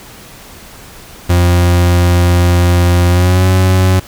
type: tone with pitch glide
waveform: 40% pulse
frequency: 87.9 to 93.02 Hz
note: F2 to F#2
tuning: +12 to +10 cents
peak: -6 dBFS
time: 1.29-4 s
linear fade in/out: 10 ms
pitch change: +98 cents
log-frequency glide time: 3.08-3.47 s
effects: pink hiss -35 dBFS RMS until 4.07 s